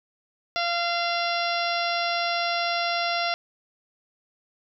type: harmonic tone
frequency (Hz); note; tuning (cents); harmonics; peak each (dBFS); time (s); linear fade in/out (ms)
689; F5; -24; 1 / 2 / 3 / 4 / 5 / 6 / 7 / 8; -27 / -30 / -32 / -33 / -34 / -35 / -35 / -36; 0.56-3.34; 0
effects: none